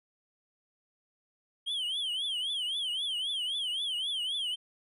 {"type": "tone with vibrato", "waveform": "triangle", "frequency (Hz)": 3164, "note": "G7", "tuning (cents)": 15, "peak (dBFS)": -29, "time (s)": [1.66, 4.56], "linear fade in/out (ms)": 20, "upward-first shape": "triangle", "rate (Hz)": 3.8, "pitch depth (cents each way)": 190, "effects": ["resampled to 32000 Hz"]}